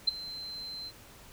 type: tone with ADSR envelope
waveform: sine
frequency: 4100 Hz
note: C8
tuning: 36 cents flat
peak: -19 dBFS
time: 0.07-0.92 s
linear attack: 12 ms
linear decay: 15 ms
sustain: -19 dB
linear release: 50 ms
effects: pink hiss -53 dBFS RMS until 1.32 s